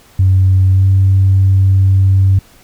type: tone with pitch glide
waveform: sine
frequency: 94.3 to 96.06 Hz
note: F#2 to G2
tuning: +33 to -35 cents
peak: -5 dBFS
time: 0.19-2.39 s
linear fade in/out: 5 ms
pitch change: +32 cents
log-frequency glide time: 0.72-0.84 s
effects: tanh soft clip ceiling -2 dBFS + pink hiss -45 dBFS RMS until 2.63 s